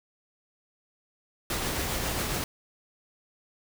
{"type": "noise with tremolo", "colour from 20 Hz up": "pink", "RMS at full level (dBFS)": -29, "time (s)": [1.5, 2.44], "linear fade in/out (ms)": 2, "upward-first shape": "triangle", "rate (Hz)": 7.4, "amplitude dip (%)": 30, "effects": []}